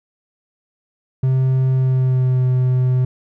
triangle tone with pitch glide, 130.81 to 127.38 Hz, C3 to C3, 0 to -46 cents, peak -11 dBFS, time 1.23-3.05 s, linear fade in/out 5 ms, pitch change -46 cents, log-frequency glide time 1.72-2.46 s, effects none

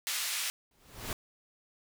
pink band-pass noise, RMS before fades -34 dBFS, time 0.07-0.5 s, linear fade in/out 0 ms, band 2200 to 14000 Hz, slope 12 dB/octave
pink noise with exponential growth, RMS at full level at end -33 dBFS, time 0.71-1.13 s, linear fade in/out 2 ms, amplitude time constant 90 ms
effects none

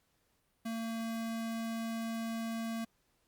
square tone, 227 Hz, A#3, 46 cents flat, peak -36 dBFS, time 0.65-2.85 s, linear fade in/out 10 ms, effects pink hiss -75 dBFS RMS until 3.27 s + Opus 48 kbps

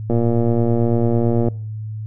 click train, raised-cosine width 2 ms, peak -6 dBFS, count 163, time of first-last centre 0.1-1.485 s, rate 117 Hz, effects noise-tail reverb RT60 0.6 s tail -25 dB re dry + added 108 Hz sine -25 dBFS peak until 2.06 s

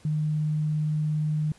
sine tone, 152.9 Hz, D#3, 30 cents flat, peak -23 dBFS, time 0.05-1.52 s, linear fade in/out 2 ms, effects pink hiss -56 dBFS RMS until 1.58 s + resampled to 24000 Hz

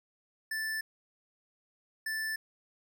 square tone bursts at uneven times, 1760 Hz, A6, in tune, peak -33 dBFS, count 2, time 0.51-0.81 / 2.06-2.36 s, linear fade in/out 5 ms, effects none

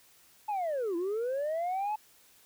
sine linear two-way sweep, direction down then up, 868 to 329.6 to 868 Hz, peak -27 dBFS, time 0.48-1.96 s, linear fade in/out 10 ms, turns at 0.96 s, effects tanh soft clip ceiling -28 dBFS + white hiss -61 dBFS RMS until 2.45 s

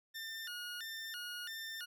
20% pulse tone with vibrato, 1609 Hz, G6, 45 cents sharp, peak -37 dBFS, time 0.14-1.86 s, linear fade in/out 20 ms, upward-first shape square, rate 1.5 Hz, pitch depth 190 cents each way, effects none

